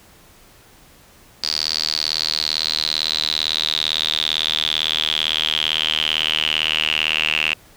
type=tone with band-pass filter sweep; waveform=sawtooth; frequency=77.78 Hz; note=D#2; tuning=in tune; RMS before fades=-21 dBFS; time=1.43-7.54 s; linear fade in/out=5 ms; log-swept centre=4700 to 2700 Hz; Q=9.6; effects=pink hiss -49 dBFS RMS until 7.76 s